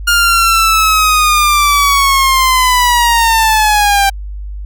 sawtooth linear sweep, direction down, 1416 to 784 Hz, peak -4 dBFS, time 0.07-4.1 s, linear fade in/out 10 ms, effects added 50 Hz sine -21 dBFS peak until 4.65 s

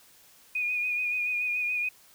sine tone with vibrato, 2462 Hz, D#7, 19 cents flat, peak -26 dBFS, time 0.55-1.89 s, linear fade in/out 5 ms, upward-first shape sine, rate 7 Hz, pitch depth 31 cents each way, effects white hiss -57 dBFS RMS until 2.14 s

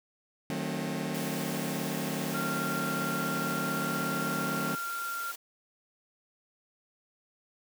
sawtooth chord, D# diminished seventh, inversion none, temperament just, 155.56 / 186.68 / 224 / 268.8 Hz, D#3 / F#3 / A3 / C4, 0 / +16 / +31 / +47 cents, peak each -33 dBFS, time 0.5-4.75 s, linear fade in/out 0 ms
white high-pass noise, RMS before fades -42 dBFS, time 1.14-5.36 s, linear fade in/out 10 ms, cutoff 280 Hz, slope 24 dB/octave
sine tone, 1384 Hz, F6, 16 cents flat, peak -33 dBFS, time 2.34-5.32 s, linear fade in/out 10 ms
effects none

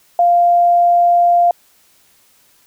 sine tone, 697 Hz, F5, 4 cents flat, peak -8 dBFS, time 0.19-1.51 s, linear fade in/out 2 ms, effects white hiss -53 dBFS RMS until 2.66 s

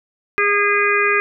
harmonic tone, 408.8 Hz, G#4, 27 cents flat, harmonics 1 / 3 / 4 / 5 / 6, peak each -20 / -20 / -20 / -20 / -20 dBFS, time 0.38-1.2 s, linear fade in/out 0 ms, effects none

